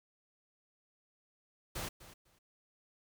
pink noise with echo, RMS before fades -40 dBFS, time 1.75-1.89 s, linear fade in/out 10 ms, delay 250 ms, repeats 2, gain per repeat -15 dB, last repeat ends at 2.39 s, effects none

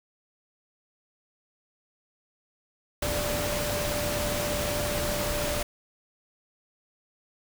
sine tone in noise, 589 Hz, D5, 5 cents sharp, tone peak -31 dBFS, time 3.02-5.63 s, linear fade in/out 5 ms, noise pink, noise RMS -30 dBFS, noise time 3.02-5.63 s, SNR -4 dB, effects none

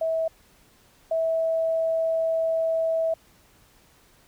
sine tone pair in turn, 649 / 651.4 Hz, E5 / E5, -27 / -21 cents, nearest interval unison, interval 6 cents, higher second, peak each -22 / -21 dBFS, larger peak second, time 0.01-0.28 / 1.11-3.14 s, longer second, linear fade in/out 5 ms, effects pink hiss -58 dBFS RMS until 4.27 s

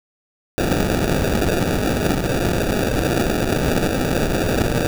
white noise with sample-and-hold, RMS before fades -19 dBFS, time 0.58-4.87 s, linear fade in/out 0 ms, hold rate 1050 Hz, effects none

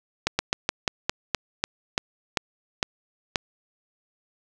slowing click train, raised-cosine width 0.2 ms, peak -4 dBFS, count 12, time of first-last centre 0.27-3.358 s, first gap 120 ms, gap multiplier 1.16, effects none

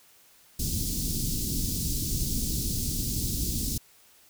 pink band-stop noise, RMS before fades -29 dBFS, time 0.59-3.78 s, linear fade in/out 5 ms, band 290 to 4600 Hz, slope 24 dB/octave, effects white hiss -58 dBFS RMS until 4.29 s

